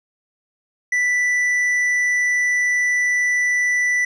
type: tone with tanh clipping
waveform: sine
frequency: 1975.5 Hz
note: B6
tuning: in tune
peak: -17 dBFS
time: 0.92-4.05 s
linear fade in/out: 5 ms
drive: 6 dB
effects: none